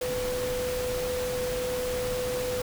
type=tone in noise; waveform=sine; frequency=499.7 Hz; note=B4; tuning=20 cents sharp; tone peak=-28 dBFS; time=0.01-2.62 s; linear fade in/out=5 ms; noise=pink; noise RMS=-35 dBFS; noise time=0.01-2.62 s; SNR=+4 dB; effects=none